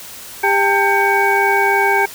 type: tone cluster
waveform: sine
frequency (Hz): 398.5 / 794 / 897 / 1584 / 2250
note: G4 / G5 / A5 / G6 / C#7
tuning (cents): +28 / +22 / +33 / +18 / +25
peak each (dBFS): -18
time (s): 0.43-2.06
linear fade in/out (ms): 10
effects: white hiss -34 dBFS RMS until 2.14 s